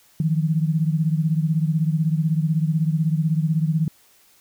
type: beating tone pair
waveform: sine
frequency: 155.56 / 171.56 Hz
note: D#3 / F3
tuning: 0 / -31 cents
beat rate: 16 Hz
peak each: -19 / -23 dBFS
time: 0.2-3.88 s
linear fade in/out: 2 ms
effects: white hiss -56 dBFS RMS until 4.4 s